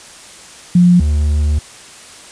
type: tone pair in turn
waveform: sine / triangle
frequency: 177 / 74.42 Hz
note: F3 / D2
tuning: +23 / +24 cents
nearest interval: octave + minor third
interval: 1499 cents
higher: first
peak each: -5 / -9 dBFS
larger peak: first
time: 0.75-1 / 1-1.59 s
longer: second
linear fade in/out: 5 ms
effects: white hiss -37 dBFS RMS until 2.31 s + resampled to 22050 Hz